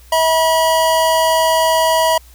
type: tone pair together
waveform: square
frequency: 645 / 968.3 Hz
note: E5 / B5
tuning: -38 / -34 cents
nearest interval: perfect fifth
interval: 704 cents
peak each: -15 dBFS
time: 0.12-2.18 s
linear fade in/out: 5 ms
effects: added 60 Hz sine -41 dBFS peak until 2.34 s + white hiss -48 dBFS RMS until 2.34 s